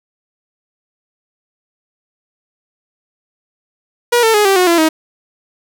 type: tone with pitch steps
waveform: sawtooth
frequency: 480.1 / 447.9 / 418 / 390 / 363.8 / 339.5 / 316.7 Hz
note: B4 / A4 / G#4 / G4 / F#4 / F4 / D#4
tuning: -49 / +31 / +11 / -9 / -29 / -49 / +31 cents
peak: -5 dBFS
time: 4.12-4.89 s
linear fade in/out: 10 ms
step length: 110 ms
effects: none